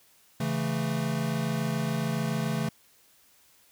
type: chord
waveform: square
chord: A major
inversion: first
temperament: equal with one note detuned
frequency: 138.59 / 165.67 / 220 Hz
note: C#3 / E3 / A3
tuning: 0 / +9 / 0 cents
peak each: -32 dBFS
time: 0.4-2.69 s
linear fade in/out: 5 ms
effects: white hiss -61 dBFS RMS until 3.71 s